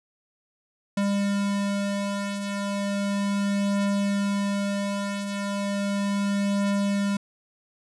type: beating tone pair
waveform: square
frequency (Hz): 200.2 / 200.55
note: G3 / G3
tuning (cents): +37 / +40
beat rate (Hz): 0.35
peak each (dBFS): -33 / -25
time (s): 0.97-7.17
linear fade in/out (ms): 5
effects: resampled to 24000 Hz

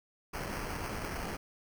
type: noise with sample-and-hold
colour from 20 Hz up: pink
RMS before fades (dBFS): -38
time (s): 0.33-1.37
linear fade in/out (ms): 10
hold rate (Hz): 3675
effects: none

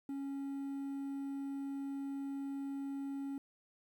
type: tone with quantisation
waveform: triangle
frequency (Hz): 276.2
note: C#4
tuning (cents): -6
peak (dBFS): -36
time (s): 0.09-3.38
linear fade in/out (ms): 2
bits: 11
effects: none

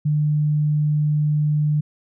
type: tone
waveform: sine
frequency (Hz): 150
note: D3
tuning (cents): +37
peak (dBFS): -16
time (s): 0.05-1.81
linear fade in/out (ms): 10
effects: none

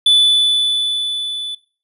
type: tone with level ramp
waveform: triangle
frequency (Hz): 3481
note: A7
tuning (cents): -19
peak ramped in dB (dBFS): -6 to -22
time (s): 0.06-1.55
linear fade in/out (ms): 5
effects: noise-tail reverb RT60 0.4 s tail -18 dB re dry + resampled to 32000 Hz

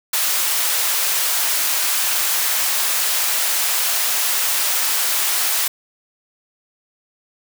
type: high-pass noise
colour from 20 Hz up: white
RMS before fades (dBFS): -19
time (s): 0.13-5.68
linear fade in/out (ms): 5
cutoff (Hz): 690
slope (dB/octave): 12
effects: none

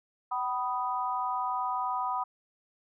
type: chord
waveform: sine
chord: B major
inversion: second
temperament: equal with one note detuned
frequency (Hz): 759.5 / 987.8 / 1244.5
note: F#5 / B5 / D#6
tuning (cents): +45 / 0 / 0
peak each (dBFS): -34 / -31 / -34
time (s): 0.31-2.24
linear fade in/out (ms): 10
effects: none

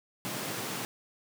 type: high-pass noise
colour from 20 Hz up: pink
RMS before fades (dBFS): -36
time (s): 0.25-0.85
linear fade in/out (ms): 0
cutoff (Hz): 110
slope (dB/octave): 96
effects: none

